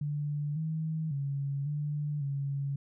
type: tone with pitch steps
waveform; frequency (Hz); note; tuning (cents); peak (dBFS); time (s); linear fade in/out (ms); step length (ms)
sine; 146.9 / 158.6 / 139.7 / 147.8 / 139.6; D3 / D#3 / C#3 / D3 / C#3; +1 / +33 / +14 / +11 / +13; -30; 0.01-2.76; 5; 550
effects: none